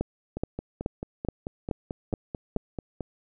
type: two click trains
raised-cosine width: 2 ms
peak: -13 / -19 dBFS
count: 7 / 13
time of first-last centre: 0.01-2.563 / 0.37-3.007 s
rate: 2.35 / 4.55 Hz
effects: none